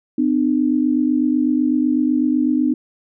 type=tone pair together; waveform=sine; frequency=253.7 / 301.7 Hz; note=B3 / D4; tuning=+47 / +47 cents; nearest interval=minor third; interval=300 cents; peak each=-17 dBFS; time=0.18-2.74 s; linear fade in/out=5 ms; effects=none